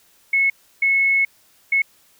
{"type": "tone bursts at uneven times", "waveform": "sine", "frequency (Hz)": 2191, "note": "C#7", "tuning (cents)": -21, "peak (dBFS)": -14, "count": 3, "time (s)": [[0.33, 0.5], [0.82, 1.25], [1.72, 1.82]], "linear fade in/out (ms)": 5, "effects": ["white hiss -56 dBFS RMS until 2.19 s"]}